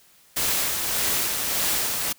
white noise with tremolo, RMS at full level -23 dBFS, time 0.36-2.13 s, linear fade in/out 10 ms, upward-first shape sine, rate 1.7 Hz, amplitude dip 35%, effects white hiss -56 dBFS RMS until 2.18 s

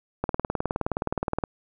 click train, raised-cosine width 1 ms, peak -11 dBFS, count 24, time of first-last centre 0.24-1.438 s, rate 19.2 Hz, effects none

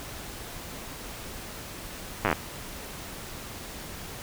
slowing click train, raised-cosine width 0.5 ms, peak -8 dBFS, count 8, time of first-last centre 2.25-2.328 s, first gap 9 ms, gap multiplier 1.07, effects pink hiss -40 dBFS RMS until 4.22 s

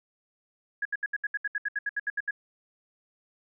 sine tone bursts, 1668 Hz, G#6, 7 cents sharp, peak -26 dBFS, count 15, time 0.82-2.309 s, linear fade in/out 5 ms, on 33 ms, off 71 ms, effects none

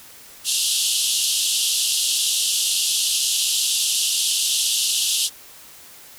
pink band-pass noise, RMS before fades -21 dBFS, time 0.44-5.3 s, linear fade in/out 50 ms, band 2800 to 12000 Hz, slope 96 dB/octave, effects white hiss -44 dBFS RMS until 6.18 s

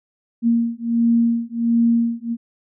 sine beating tone pair, 232.2 / 233.6 Hz, A#3 / A#3, -7 / +4 cents, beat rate 1.4 Hz, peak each -18 dBFS, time 0.42-2.37 s, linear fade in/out 50 ms, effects none

